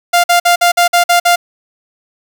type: tone bursts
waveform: sawtooth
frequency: 698.5 Hz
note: F5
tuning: in tune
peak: -3 dBFS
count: 8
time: 0.13-1.36 s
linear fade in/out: 10 ms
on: 110 ms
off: 50 ms
effects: none